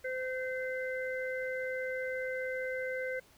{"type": "harmonic tone", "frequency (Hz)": 515, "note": "C5", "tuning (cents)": -28, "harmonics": [1, 3, 4], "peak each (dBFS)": [-35, -40, -41], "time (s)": [0.04, 3.2], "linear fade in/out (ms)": 10, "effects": ["pink hiss -62 dBFS RMS until 3.37 s"]}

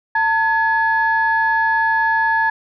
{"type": "tone pair together", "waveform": "sine", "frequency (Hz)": [898, 1695.2], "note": ["A5", "G#6"], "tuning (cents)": [35, 35], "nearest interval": "major seventh", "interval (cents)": 1100, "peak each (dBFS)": -16, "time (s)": [0.15, 2.5], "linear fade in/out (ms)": 5, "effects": ["tanh soft clip ceiling -6 dBFS"]}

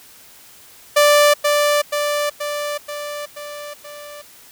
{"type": "tone with echo", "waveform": "sawtooth", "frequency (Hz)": 587.3, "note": "D5", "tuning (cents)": 0, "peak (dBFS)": -6, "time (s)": [0.96, 1.34], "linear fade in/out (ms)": 10, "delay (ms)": 480, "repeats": 6, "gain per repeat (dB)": -4, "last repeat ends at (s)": 4.22, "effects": ["white hiss -45 dBFS RMS until 4.51 s"]}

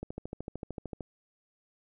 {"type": "click train", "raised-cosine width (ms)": 2, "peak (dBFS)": -24, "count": 14, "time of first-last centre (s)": [0.03, 1.007], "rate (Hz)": 13.3, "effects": []}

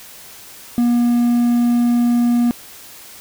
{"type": "tone", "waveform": "triangle", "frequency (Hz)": 239.4, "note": "A#3", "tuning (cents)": 46, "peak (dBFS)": -10, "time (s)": [0.78, 2.51], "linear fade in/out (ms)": 0, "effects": ["white hiss -39 dBFS RMS until 3.2 s"]}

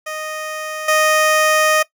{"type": "tone with level steps", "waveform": "15% pulse", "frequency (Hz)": 620, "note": "D#5", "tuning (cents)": -6, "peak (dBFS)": [-18, -6], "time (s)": [0.06, 1.83], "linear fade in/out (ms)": 10, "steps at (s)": 0.88, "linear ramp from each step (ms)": 5, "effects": ["noise-tail reverb RT60 0.1 s tail -18 dB re dry"]}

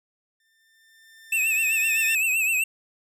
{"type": "tone with exponential growth", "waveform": "sawtooth", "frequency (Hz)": 1793, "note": "A6", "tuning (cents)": 32, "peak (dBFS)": -23, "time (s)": [0.4, 2.15], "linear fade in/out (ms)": 2, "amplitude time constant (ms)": 380}
{"type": "tone with vibrato", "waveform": "square", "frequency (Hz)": 2608, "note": "E7", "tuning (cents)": -19, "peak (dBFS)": -21, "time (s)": [1.32, 2.64], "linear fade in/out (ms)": 5, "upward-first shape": "triangle", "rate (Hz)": 7.8, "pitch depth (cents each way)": 90}
{"effects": []}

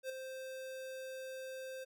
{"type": "tone with ADSR envelope", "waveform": "square", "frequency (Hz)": 523.3, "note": "C5", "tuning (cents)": 0, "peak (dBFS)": -37, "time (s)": [0.03, 1.85], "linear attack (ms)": 66, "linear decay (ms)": 6, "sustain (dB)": -7, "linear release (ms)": 19, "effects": []}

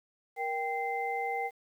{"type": "tone cluster", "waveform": "sine", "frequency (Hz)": [470.5, 784, 2075], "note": ["A#4", "G5", "C7"], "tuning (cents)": [16, 0, -15], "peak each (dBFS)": [-37, -32, -37], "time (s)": [0.36, 1.51], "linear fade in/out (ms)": 50, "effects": ["10-bit"]}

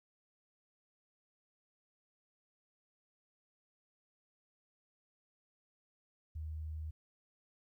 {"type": "tone", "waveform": "sine", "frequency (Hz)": 78, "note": "D#2", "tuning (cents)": 5, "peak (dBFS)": -39, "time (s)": [6.35, 6.91], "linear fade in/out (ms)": 10, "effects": ["13-bit"]}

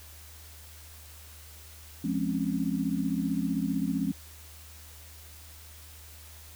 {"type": "chord", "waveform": "sine", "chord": "Db major seventh", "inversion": "first", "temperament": "equal with one note detuned", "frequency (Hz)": [174.61, 209.9, 261.6, 277.2], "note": ["F3", "Ab3", "C4", "Db4"], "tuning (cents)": [0, 19, 0, 0], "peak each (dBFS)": -32, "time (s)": [2.04, 4.12], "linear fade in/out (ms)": 5, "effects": ["added 77 Hz sine -49 dBFS peak until 6.55 s", "white hiss -51 dBFS RMS until 6.55 s"]}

